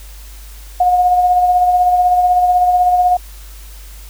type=tone with tremolo; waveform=sine; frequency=721 Hz; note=F#5; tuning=45 cents flat; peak=-7 dBFS; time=0.8-3.17 s; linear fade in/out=5 ms; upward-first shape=sine; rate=16 Hz; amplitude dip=40%; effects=added 50 Hz sine -32 dBFS peak until 4.09 s + white hiss -41 dBFS RMS until 4.09 s